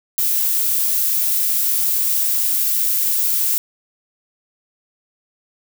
violet noise, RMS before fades -18 dBFS, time 0.18-3.58 s, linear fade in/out 0 ms, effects none

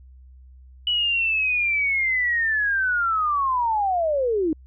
sine linear sweep, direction down, 2960 to 298.7 Hz, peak -19 dBFS, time 0.87-4.53 s, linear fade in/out 2 ms, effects added 64 Hz sine -44 dBFS peak until 4.66 s

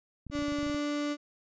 clicks, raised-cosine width 5 ms, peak -31 dBFS, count 12, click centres 0.267 / 0.3 / 0.353 / 0.39 / 0.423 / 0.483 / 0.522 / 0.587 / 0.63 / 0.666 / 0.698 / 0.746 s
35% pulse tone with pitch glide, 290.6 to 292.6 Hz, D4 to D4, -18 to -6 cents, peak -28 dBFS, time 0.31-1.17 s, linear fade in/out 50 ms, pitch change +12 cents, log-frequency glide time 0.57-0.76 s
effects resampled to 16000 Hz

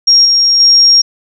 sine tone with level steps, 5580 Hz, F8, 2 cents flat, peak -3 / -6 / -3 dBFS, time 0.07-1.02 s, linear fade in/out 10 ms, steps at 0.25 / 0.6 s, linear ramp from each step 2 ms, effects none

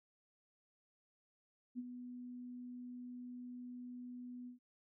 sine tone with ADSR envelope, 246.9 Hz, B3, in tune, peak -38 dBFS, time 1.75-4.59 s, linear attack 37 ms, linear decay 36 ms, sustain -8 dB, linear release 120 ms, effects none

